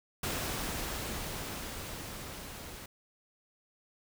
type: noise with level ramp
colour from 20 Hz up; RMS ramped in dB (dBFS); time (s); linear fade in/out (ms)
pink; -34 to -46; 0.23-2.86; 5
effects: none